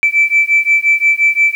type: beating tone pair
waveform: sine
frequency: 2321 / 2326.7 Hz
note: D7 / D7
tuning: -21 / -17 cents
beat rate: 5.7 Hz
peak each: -11 dBFS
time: 0.03-1.55 s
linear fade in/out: 0 ms
effects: tanh soft clip ceiling -2 dBFS + 7-bit